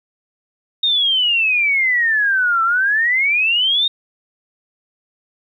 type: exponential two-way sweep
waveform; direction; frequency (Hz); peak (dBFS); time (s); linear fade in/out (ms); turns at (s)
sine; down then up; 3729 to 1324 to 3729; -13; 0.83-3.88; 5; 2.63
effects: 9-bit